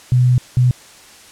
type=tone bursts at uneven times; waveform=sine; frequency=125 Hz; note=B2; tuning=21 cents sharp; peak=-9 dBFS; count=2; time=0.12-0.38 / 0.57-0.71 s; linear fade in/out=0 ms; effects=white hiss -42 dBFS RMS until 1.31 s + low-pass 9000 Hz 12 dB/octave